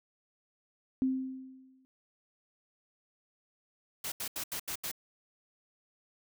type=tone with exponential decay; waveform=sine; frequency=261.6 Hz; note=C4; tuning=in tune; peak=-24 dBFS; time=1.02-1.85 s; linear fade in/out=0 ms; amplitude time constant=180 ms
type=noise bursts; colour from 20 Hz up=white; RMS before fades=-37 dBFS; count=6; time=4.04-4.915 s; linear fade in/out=5 ms; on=80 ms; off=79 ms
effects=none